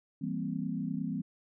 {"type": "chord", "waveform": "sine", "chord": "C dominant seventh", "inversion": "first", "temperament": "equal", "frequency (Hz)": [164.81, 196, 233.1, 261.6], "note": ["E3", "G3", "Bb3", "C4"], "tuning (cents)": [0, 0, 0, 0], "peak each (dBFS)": [-37, -37, -38, -37], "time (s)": [0.21, 1.22], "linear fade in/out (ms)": 10, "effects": []}